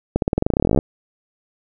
accelerating click train, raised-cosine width 2 ms, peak -3 dBFS, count 21, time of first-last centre 0.16-0.789 s, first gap 62 ms, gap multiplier 0.92, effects none

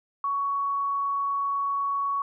sine tone, 1118 Hz, C#6, 14 cents sharp, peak -24 dBFS, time 0.24-2.22 s, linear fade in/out 2 ms, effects none

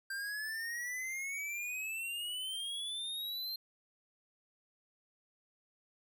square exponential sweep, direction up, 1571 to 4186 Hz, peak -38 dBFS, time 0.1-3.56 s, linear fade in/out 5 ms, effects none

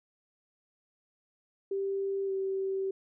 sine tone with pitch glide, 392 to 385.7 Hz, G4 to G4, 0 to -28 cents, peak -29 dBFS, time 1.71-2.91 s, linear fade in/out 5 ms, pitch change -28 cents, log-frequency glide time 2.26-2.31 s, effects none

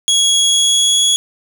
25% pulse tone with pitch glide, 3329 to 3354 Hz, G#7 to G#7, +3 to +16 cents, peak -6 dBFS, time 0.08-1.16 s, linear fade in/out 0 ms, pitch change +13 cents, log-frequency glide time 0.45-1 s, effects none

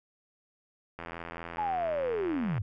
click train, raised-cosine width 0.5 ms, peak -24 dBFS, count 135, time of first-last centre 0.99-2.58 s, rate 84.3 Hz
sine linear sweep, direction down, 869 to 88.4 Hz, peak -28 dBFS, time 1.58-2.62 s, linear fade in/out 5 ms
effects none

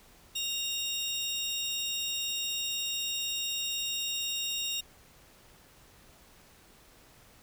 30% pulse tone pair together, 2794 / 3730 Hz, F7 / A#7, 0 / 0 cents, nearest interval perfect fourth, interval 500 cents, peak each -32 / -31 dBFS, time 0.35-4.81 s, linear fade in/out 10 ms, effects pink hiss -58 dBFS RMS until 7.42 s

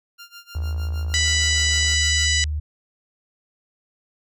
15% pulse tone with tremolo, 1396.9 Hz, F6, in tune, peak -31 dBFS, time 0.18-2.27 s, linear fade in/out 20 ms, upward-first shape sine, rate 6.5 Hz, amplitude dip 90%
sine tone with pitch glide, 77.4 to 75.28 Hz, D#2 to D2, -9 to +43 cents, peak -22 dBFS, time 0.55-2.6 s, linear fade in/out 10 ms, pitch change -48 cents, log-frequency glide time 1.3-1.62 s
click train, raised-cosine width 1 ms, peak -29 dBFS, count 79, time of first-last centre 0.55-1.935 s, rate 56.3 Hz
harmonic tone, 987.8 Hz, B5, in tune, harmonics 2 / 3 / 4 / 5 / 6 / 7 / 8, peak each -23 / -25 / -26 / -27 / -28 / -28 / -29 dBFS, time 1.14-2.44 s, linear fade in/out 0 ms
effects none

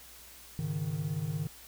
triangle chord, Ab suspended fourth, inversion none, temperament equal, 103.83 / 138.59 / 155.56 Hz, Ab2 / Db3 / Eb3, 0 / 0 / 0 cents, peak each -37 / -35 / -31 dBFS, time 0.59-1.47 s, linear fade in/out 0 ms, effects added 60 Hz sine -60 dBFS peak until 1.67 s + white hiss -52 dBFS RMS until 1.67 s

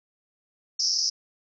pink band-pass noise, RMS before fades -25 dBFS, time 0.79-1.1 s, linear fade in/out 10 ms, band 5000 to 5700 Hz, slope 96 dB/octave, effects none

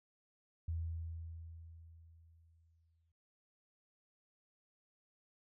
sine tone with exponential decay, 82.41 Hz, E2, in tune, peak -35 dBFS, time 0.68-3.12 s, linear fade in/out 5 ms, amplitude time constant 530 ms, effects noise-tail reverb RT60 0.9 s tail -26 dB re dry

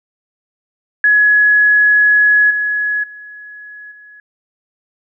sine tone with level steps, 1686 Hz, G#6, 26 cents sharp, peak -7 / -14 / -31 / -37 dBFS, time 1.04-4.2 s, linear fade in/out 2 ms, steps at 2.5 / 3.03 / 3.91 s, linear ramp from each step 10 ms, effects none

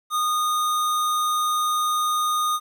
square tone, 1230 Hz, D#6, 20 cents flat, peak -21 dBFS, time 0.1-2.6 s, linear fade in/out 50 ms, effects 10-bit

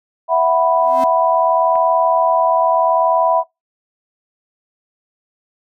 sine chord, E suspended second, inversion none, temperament equal, 659.3 / 740 / 987.8 Hz, E5 / F#5 / B5, 0 / 0 / 0 cents, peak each -14 / -18 / -15 dBFS, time 0.28-3.44 s, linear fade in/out 50 ms
45% pulse tone with exponential growth, 259.8 Hz, C4, 12 cents flat, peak -22 dBFS, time 0.75-1.04 s, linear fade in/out 2 ms, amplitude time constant 63 ms
click, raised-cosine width 0.5 ms, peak -20 dBFS, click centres 1.756 s
effects noise-tail reverb RT60 0.2 s tail -25 dB re dry

